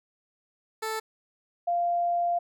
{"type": "tone pair in turn", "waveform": ["15% pulse", "sine"], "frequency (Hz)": [440, 694.8], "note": ["A4", "F5"], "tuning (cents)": [0, -9], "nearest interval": "minor sixth", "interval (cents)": 791, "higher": "second", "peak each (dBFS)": -23, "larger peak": "neither", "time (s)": [[0.82, 1], [1.67, 2.39]], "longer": "second", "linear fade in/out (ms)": 10, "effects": []}